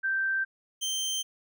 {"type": "tone pair in turn", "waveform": ["sine", "25% pulse"], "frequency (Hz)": [1564, 3128], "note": ["G6", "G7"], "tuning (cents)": [-4, -4], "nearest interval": "octave", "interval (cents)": 1200, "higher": "second", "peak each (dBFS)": -25, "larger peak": "neither", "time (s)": [[0.03, 0.45], [0.81, 1.23]], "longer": "neither", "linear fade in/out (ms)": 20, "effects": []}